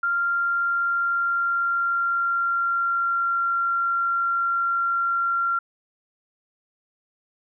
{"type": "tone with pitch glide", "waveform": "sine", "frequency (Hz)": [1390, 1376.4], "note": ["F6", "F6"], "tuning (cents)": [-9, -26], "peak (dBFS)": -20, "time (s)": [0.03, 5.59], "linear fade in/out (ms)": 5, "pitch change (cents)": -17, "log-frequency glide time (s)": [0.17, 3.45], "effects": []}